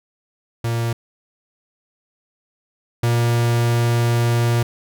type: tone pair in turn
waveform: 45% pulse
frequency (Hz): 116.54 / 118.24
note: A#2 / A#2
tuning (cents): 0 / +25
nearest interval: unison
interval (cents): 25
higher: second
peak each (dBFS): -19 / -15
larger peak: second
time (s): 0.64-0.93 / 3.03-4.63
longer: second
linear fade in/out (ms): 5
effects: none